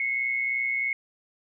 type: tone pair together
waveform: sine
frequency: 2070 / 2193 Hz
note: C7 / C#7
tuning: -19 / -19 cents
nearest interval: minor second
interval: 100 cents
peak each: -32 / -25 dBFS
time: 0-0.93 s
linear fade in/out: 2 ms
effects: none